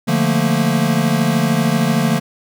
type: chord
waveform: square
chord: Bb major seventh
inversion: first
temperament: equal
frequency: 146.83 / 174.61 / 220 / 233.1 Hz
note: D3 / F3 / A3 / Bb3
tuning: 0 / 0 / 0 / 0 cents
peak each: -20 dBFS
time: 0.07-2.2 s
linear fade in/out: 20 ms
effects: none